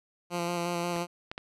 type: tone with vibrato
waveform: 10% pulse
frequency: 173.3 Hz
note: F3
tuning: 13 cents flat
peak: -21 dBFS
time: 0.3-1.07 s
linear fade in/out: 50 ms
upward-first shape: square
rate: 5.6 Hz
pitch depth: 16 cents each way
type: clicks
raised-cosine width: 0.3 ms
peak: -21 dBFS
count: 3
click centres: 0.963 / 1.315 / 1.379 s
effects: low-pass 12000 Hz 12 dB/octave